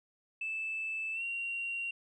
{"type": "tone with pitch glide", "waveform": "sine", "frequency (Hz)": [2632, 2755], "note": ["E7", "F7"], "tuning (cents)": [-3, -24], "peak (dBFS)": -33, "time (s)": [0.41, 1.91], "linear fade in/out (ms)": 5, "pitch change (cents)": 79, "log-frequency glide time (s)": [1.13, 1.23], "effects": ["tanh soft clip ceiling -29 dBFS"]}